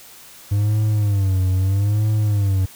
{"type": "tone with vibrato", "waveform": "triangle", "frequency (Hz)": 99.9, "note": "G2", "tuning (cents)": 33, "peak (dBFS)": -13, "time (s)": [0.51, 2.66], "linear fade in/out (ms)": 10, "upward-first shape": "sine", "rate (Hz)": 0.78, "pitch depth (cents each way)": 130, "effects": ["white hiss -43 dBFS RMS until 2.75 s"]}